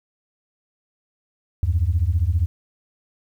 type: beating tone pair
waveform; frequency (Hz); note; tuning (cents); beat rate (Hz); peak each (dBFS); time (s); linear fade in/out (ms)
sine; 77.4 / 92.4; D#2 / F#2; -9 / -2; 15; -19; 1.63-2.46; 0
effects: tanh soft clip ceiling -10 dBFS + 9-bit